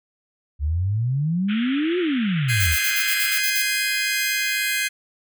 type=exponential two-way sweep; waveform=sine; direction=up then down; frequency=69.3 to 370 to 69.3 Hz; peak=-19 dBFS; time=0.59-2.77 s; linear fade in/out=50 ms; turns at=1.99 s
type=band-pass noise; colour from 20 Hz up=white; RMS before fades=-33 dBFS; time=1.48-3.41 s; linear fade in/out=20 ms; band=1300 to 3400 Hz; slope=96 dB/octave
type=chord; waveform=sawtooth; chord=Ab major seventh; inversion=third; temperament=just; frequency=1557.4 / 1661.2 / 2077 / 2492 Hz; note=G6 / Ab6 / C7 / Eb7; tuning=-12 / 0 / -13 / +2 cents; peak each=-25 / -23 / -22 / -23 dBFS; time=2.48-4.89 s; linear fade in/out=20 ms
type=noise bursts; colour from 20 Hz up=violet; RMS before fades=-25 dBFS; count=9; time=2.6-3.621 s; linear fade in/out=5 ms; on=69 ms; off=50 ms
effects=none